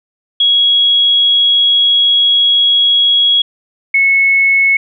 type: tone pair in turn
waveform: sine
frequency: 3322 / 2196 Hz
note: G#7 / C#7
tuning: 0 / -17 cents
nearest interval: perfect fifth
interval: 717 cents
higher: first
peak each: -7 dBFS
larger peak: neither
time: 0.4-3.42 / 3.94-4.77 s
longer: first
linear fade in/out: 5 ms
effects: none